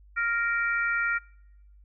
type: harmonic tone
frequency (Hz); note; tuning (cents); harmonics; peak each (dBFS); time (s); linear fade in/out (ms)
466.2; A#4; 0; 3 / 4 / 5; -26 / -30 / -33; 0.16-1.19; 20
effects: noise-tail reverb RT60 1.0 s tail -26 dB re dry + added 50 Hz sine -51 dBFS peak until 1.84 s